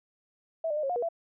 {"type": "tone with pitch steps", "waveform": "sine", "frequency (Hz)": [652, 595, 610, 545, 714, 480.5, 670], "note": ["E5", "D5", "D#5", "C#5", "F5", "B4", "E5"], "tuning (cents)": [-19, 22, -34, -29, 38, -48, 28], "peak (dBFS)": -27, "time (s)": [0.64, 1.088], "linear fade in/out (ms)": 5, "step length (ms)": 64, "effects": []}